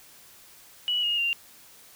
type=tone with pitch steps; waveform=sine; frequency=2938 / 2858 / 2780 Hz; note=F#7 / F7 / F7; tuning=-13 / +39 / -9 cents; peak=-23 dBFS; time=0.88-1.33 s; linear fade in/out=0 ms; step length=150 ms; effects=white hiss -52 dBFS RMS until 1.95 s